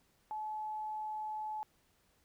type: tone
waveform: sine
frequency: 859 Hz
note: A5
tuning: 42 cents flat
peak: -37 dBFS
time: 0.31-1.63 s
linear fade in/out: 0 ms
effects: pink hiss -72 dBFS RMS until 2.24 s